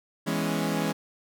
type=chord; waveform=sawtooth; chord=C# minor seventh; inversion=first; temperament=equal; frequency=164.81 / 207.7 / 246.9 / 277.2 Hz; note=E3 / G#3 / B3 / C#4; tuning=0 / 0 / 0 / 0 cents; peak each=-26 / -26 / -32 / -27 dBFS; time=0.26-0.93 s; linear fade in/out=20 ms; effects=none